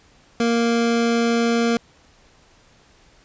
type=tone; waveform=25% pulse; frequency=233.1 Hz; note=A#3; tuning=in tune; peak=-13 dBFS; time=0.4-1.77 s; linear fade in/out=2 ms; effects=pink hiss -54 dBFS RMS until 3.24 s + resampled to 16000 Hz